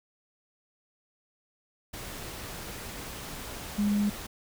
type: tone in noise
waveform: sine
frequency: 205.8 Hz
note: G#3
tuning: 16 cents flat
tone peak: -23 dBFS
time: 3.78-4.1 s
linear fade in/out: 10 ms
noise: pink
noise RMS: -40 dBFS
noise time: 1.93-4.27 s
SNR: +14 dB
effects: none